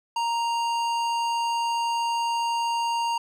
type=tone with hard clipping; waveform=sine; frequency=932.3 Hz; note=A#5; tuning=in tune; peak=-25 dBFS; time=0.16-3.18 s; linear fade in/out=5 ms; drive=14 dB; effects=none